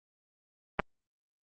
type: clicks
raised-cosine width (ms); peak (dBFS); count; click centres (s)
0.5; -12; 2; 0.793 / 0.798
effects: Opus 24 kbps